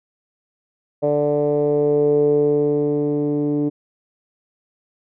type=tone with low-pass filter sweep; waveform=10% pulse; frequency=146.83 Hz; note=D3; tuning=in tune; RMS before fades=-18 dBFS; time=1.02-3.7 s; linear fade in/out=20 ms; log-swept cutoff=550 to 340 Hz; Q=5.9; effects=none